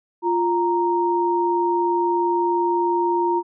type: tone pair together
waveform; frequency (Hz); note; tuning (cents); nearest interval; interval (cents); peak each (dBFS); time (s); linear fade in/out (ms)
sine; 348.9 / 931.5; F4 / A#5; -2 / -2; octave + perfect fourth; 1700; -20; 0.22-3.43; 50
effects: none